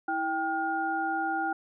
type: tone cluster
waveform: sine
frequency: 326 / 787 / 1425 Hz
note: E4 / G5 / F6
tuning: -19 / +7 / +34 cents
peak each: -34 / -29 / -32 dBFS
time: 0.08-1.53 s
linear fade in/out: 5 ms
effects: none